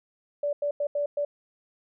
sine tone bursts at uneven times, 580 Hz, D5, 22 cents flat, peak -24 dBFS, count 5, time 0.43-0.53 / 0.62-0.71 / 0.8-0.87 / 0.95-1.06 / 1.17-1.25 s, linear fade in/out 5 ms, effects none

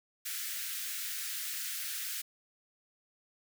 white high-pass noise, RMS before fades -38 dBFS, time 0.25-2.22 s, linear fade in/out 10 ms, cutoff 1400 Hz, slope 48 dB/octave, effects none

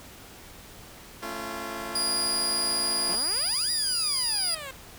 10% pulse chord, A augmented, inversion none, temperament just, 220 / 275 / 343.8 Hz, A3 / C#4 / E#4, 0 / -14 / -27 cents, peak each -30 / -32 / -28 dBFS, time 1.22-3.16 s, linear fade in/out 10 ms
30% pulse tone, 4872 Hz, D#8, 37 cents flat, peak -22 dBFS, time 1.95-4.55 s, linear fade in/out 5 ms
10% pulse exponential two-way sweep, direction up then down, 162.6 to 1954 to 521 Hz, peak -28 dBFS, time 3.09-4.71 s, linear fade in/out 2 ms, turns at 3.71 s
effects pink hiss -47 dBFS RMS until 4.98 s

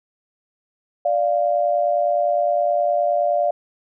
sine tone pair together, 587.3 / 697 Hz, D5 / F5, 0 / -4 cents, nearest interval minor third, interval 296 cents, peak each -19 dBFS, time 1.05-3.51 s, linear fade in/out 5 ms, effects none

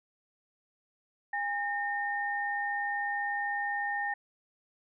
sine tone pair together, 814.3 / 1828 Hz, G#5 / A#6, -34 / -34 cents, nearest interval octave + major second, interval 1400 cents, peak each -33 / -32 dBFS, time 1.33-4.14 s, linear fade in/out 5 ms, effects none

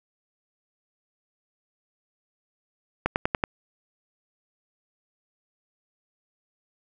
accelerating click train, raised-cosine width 0.5 ms, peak -7 dBFS, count 5, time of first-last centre 3.06-3.439 s, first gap 99 ms, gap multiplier 0.97, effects none

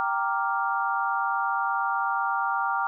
sine chord, G minor seventh, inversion none, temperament equal, 784 / 932.3 / 1174.7 / 1396.9 Hz, G5 / Bb5 / D6 / F6, 0 / 0 / 0 / 0 cents, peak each -29 dBFS, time 0-2.87 s, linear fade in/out 0 ms, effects none

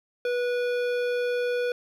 sine tone with hard clipping, 488.8 Hz, B4, 18 cents flat, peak -26 dBFS, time 0.25-1.72 s, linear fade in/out 2 ms, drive 14 dB, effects none

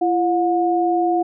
sine tone pair together, 339.9 / 721 Hz, F4 / F#5, -47 / -45 cents, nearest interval octave + minor second, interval 1302 cents, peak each -18 dBFS, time 0.01-1.23 s, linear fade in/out 10 ms, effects none

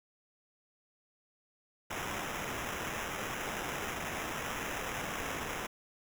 blue noise with sample-and-hold, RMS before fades -38 dBFS, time 1.9-5.67 s, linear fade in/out 10 ms, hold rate 4410 Hz, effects none

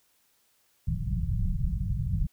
pink low-pass noise, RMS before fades -28 dBFS, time 0.87-2.27 s, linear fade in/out 10 ms, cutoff 190 Hz, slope 96 dB/octave, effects white hiss -68 dBFS RMS until 2.32 s

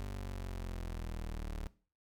30% pulse exponential sweep, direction down, 49.43 to 36.71 Hz, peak -36 dBFS, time 0-1.67 s, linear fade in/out 0 ms, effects noise-tail reverb RT60 0.4 s tail -19 dB re dry

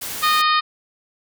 white noise, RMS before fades -29 dBFS, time 0.01-0.42 s, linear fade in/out 10 ms
harmonic tone, 616 Hz, D#5, 17 cents flat, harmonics 2 / 3 / 4 / 5 / 6 / 7 / 8, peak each -16 / -24 / -26 / -28 / -25 / -27 / -32 dBFS, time 0.22-0.61 s, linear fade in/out 20 ms
effects none

